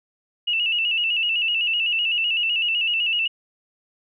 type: tone with vibrato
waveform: sine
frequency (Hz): 2775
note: F7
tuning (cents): -12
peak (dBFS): -19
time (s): 0.47-3.28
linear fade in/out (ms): 10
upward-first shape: square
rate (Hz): 7.9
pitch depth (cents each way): 67
effects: none